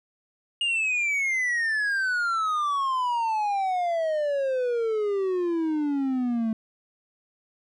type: exponential sweep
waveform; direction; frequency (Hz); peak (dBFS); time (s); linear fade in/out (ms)
triangle; down; 2859 to 218.8; -21; 0.61-6.53; 2
effects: resampled to 24000 Hz